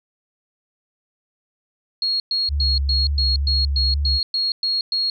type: tone bursts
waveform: sine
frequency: 4297 Hz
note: C8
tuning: 45 cents sharp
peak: -18 dBFS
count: 11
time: 2.02-5.1 s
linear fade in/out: 2 ms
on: 180 ms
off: 110 ms
type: tone with vibrato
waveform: sine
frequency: 70.5 Hz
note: C#2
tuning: 30 cents sharp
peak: -18 dBFS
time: 2.48-4.2 s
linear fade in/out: 50 ms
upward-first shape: sine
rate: 2.1 Hz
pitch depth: 39 cents each way
effects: none